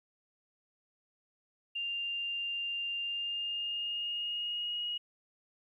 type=tone with pitch glide; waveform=sine; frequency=2794 to 2889 Hz; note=F7 to F#7; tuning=0 to -42 cents; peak=-33 dBFS; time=1.75-4.98 s; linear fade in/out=10 ms; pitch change=+58 cents; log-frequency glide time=3-4.86 s; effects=12-bit